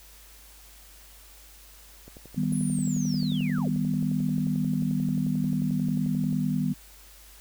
click train, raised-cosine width 2 ms, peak -32 dBFS, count 49, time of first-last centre 2.08-6.328 s, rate 11.3 Hz
sine chord, Eb augmented, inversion none, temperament equal, 155.56 / 196 / 246.9 Hz, Eb3 / G3 / B3, 0 / 0 / 0 cents, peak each -28 dBFS, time 2.36-6.74 s, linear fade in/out 20 ms
sine linear sweep, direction down, 10720 to 128.6 Hz, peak -37 dBFS, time 2.52-3.71 s, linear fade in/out 5 ms
effects added 50 Hz sine -52 dBFS peak until 7.4 s + white hiss -52 dBFS RMS until 7.4 s

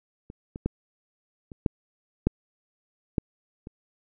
clicks, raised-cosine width 3 ms, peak -27 / -23 / -12 / -28 / -9 / -7 / -10 / -26 dBFS, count 8, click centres 0.301 / 0.559 / 0.66 / 1.518 / 1.662 / 2.27 / 3.182 / 3.671 s, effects none

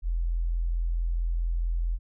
sine tone, 42.28 Hz, E1, 45 cents sharp, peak -24 dBFS, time 0.02-1.99 s, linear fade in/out 50 ms, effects none

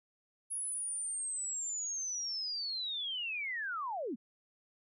sine linear sweep, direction down, 10548 to 191.5 Hz, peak -35 dBFS, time 0.5-4.16 s, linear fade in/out 20 ms, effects none

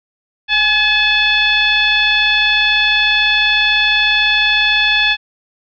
sine tone with frequency modulation, 2580 Hz, E7, 38 cents flat, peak -10 dBFS, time 0.48-5.17 s, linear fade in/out 50 ms, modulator 874 Hz, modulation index 1.4, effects none

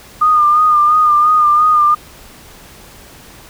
sine tone with vibrato, 1216 Hz, D#6, 40 cents flat, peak -7 dBFS, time 0.21-1.95 s, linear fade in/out 10 ms, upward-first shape sine, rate 2.9 Hz, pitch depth 40 cents each way, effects pink hiss -39 dBFS RMS until 3.49 s

